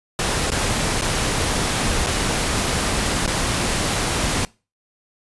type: noise with dropouts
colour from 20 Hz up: pink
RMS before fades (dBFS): -21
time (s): 0.19-4.45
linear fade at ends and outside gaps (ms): 1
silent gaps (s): 0.503-0.518 / 1.012-1.02 / 2.063-2.069 / 3.263-3.276
effects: noise-tail reverb RT60 0.3 s tail -23 dB re dry + resampled to 24000 Hz